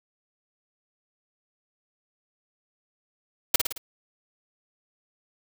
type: noise with echo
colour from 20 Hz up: white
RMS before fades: -17 dBFS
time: 3.54-3.56 s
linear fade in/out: 5 ms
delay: 55 ms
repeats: 4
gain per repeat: -5 dB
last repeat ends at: 3.78 s
effects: none